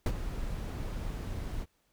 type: noise with ADSR envelope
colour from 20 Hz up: brown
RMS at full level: -24 dBFS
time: 0.06-1.66 s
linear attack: 3 ms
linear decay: 50 ms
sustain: -12 dB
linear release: 40 ms
effects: pink hiss -73 dBFS RMS until 1.92 s